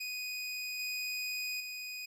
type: tone with level steps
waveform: 25% pulse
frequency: 2489 Hz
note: D#7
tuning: in tune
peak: -33 / -31 / -36 dBFS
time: 0-2.06 s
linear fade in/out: 10 ms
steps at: 0.79 / 1.6 s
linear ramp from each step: 5 ms
effects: none